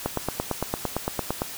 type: click train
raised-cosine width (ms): 1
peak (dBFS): -10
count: 13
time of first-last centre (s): 0.06-1.419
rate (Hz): 8.83
effects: white hiss -37 dBFS RMS until 1.57 s